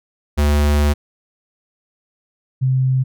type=tone pair in turn; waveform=square / sine; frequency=73.42 / 130.47 Hz; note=D2 / C3; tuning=0 / -5 cents; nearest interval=minor seventh; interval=995 cents; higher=second; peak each=-13 dBFS; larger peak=neither; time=0.37-0.94 / 2.61-3.04 s; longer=first; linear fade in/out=20 ms; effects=none